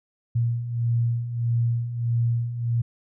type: beating tone pair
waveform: sine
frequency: 116.54 / 118.14 Hz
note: A#2 / A#2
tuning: 0 / +24 cents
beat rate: 1.6 Hz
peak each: -28 / -22 dBFS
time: 0.35-2.82 s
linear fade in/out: 10 ms
effects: none